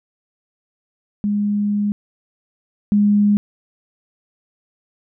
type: tone pair in turn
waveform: sine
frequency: 205.9 / 205.9 Hz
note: G#3 / G#3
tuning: -15 / -15 cents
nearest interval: unison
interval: 0 cents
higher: neither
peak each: -16 / -11 dBFS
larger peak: second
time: 1.24-1.92 / 2.92-3.37 s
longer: first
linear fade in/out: 0 ms
effects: none